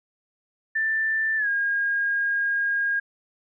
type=tone with pitch glide; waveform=sine; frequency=1773 to 1625.8 Hz; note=A6 to G#6; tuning=+13 to -37 cents; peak=-21 dBFS; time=0.75-3 s; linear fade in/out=10 ms; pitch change=-150 cents; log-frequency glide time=1.37-1.48 s; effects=none